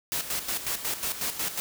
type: noise with tremolo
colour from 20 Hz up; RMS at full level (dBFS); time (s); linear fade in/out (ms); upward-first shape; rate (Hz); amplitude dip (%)
white; -29; 0.12-1.6; 0; square; 5.5; 65
effects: none